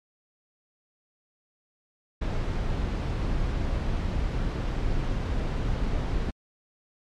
brown noise, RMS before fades -27 dBFS, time 2.21-6.31 s, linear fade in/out 10 ms, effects low-pass 5000 Hz 12 dB/octave + MP3 96 kbps

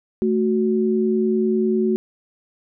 sine tone pair together, 220 / 370 Hz, A3 / F#4, 0 / 0 cents, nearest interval major sixth, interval 900 cents, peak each -19 dBFS, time 0.22-1.96 s, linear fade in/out 0 ms, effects none

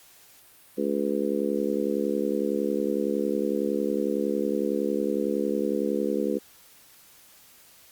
harmonic tone, 70.9 Hz, C#2, 40 cents sharp, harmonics 3 / 4 / 5 / 6 / 7, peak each -30 / -30 / -30 / -30 / -30 dBFS, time 0.77-6.39 s, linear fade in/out 20 ms, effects white hiss -54 dBFS RMS until 7.91 s + Opus 48 kbps

